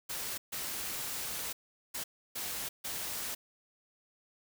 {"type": "noise bursts at uneven times", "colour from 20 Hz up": "white", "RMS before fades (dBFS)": -38, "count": 5, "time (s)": [[0.09, 0.38], [0.52, 1.53], [1.94, 2.04], [2.35, 2.69], [2.84, 3.35]], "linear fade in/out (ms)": 10, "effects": []}